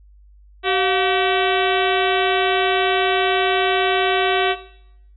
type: harmonic tone with a mistuned harmonic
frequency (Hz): 381.9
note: G4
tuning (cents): -45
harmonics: 1 / 2 / 3 / 4 / 5 / 6 / 7 / 8 / 9 / 10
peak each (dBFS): -20 / -23 / -25 / -26 / -27 / -28 / -28 / -29 / -30 / -30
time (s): 0.63-4.56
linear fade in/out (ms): 50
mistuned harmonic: 2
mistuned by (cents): -110
effects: noise-tail reverb RT60 0.8 s tail -17 dB re dry + added 50 Hz sine -45 dBFS peak until 5.16 s